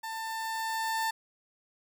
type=tone with level ramp; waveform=30% pulse; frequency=893 Hz; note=A5; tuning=25 cents sharp; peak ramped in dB=-33 to -25 dBFS; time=0.03-1.11 s; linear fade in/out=10 ms; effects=none